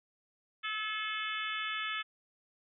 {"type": "harmonic tone with a mistuned harmonic", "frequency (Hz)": 433.4, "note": "A4", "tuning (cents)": -26, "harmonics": [3, 4, 5, 6, 7, 8], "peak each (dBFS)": [-39, -40, -41, -42, -42, -43], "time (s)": [0.63, 2.03], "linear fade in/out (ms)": 20, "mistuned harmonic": 4, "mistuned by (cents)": -18, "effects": []}